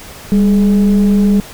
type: tone with frequency modulation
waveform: sine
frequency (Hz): 200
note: G3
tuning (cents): +35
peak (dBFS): -6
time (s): 0.32-1.4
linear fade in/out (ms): 0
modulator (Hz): 225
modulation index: 0.41
effects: tanh soft clip ceiling -3 dBFS + pink hiss -33 dBFS RMS until 1.53 s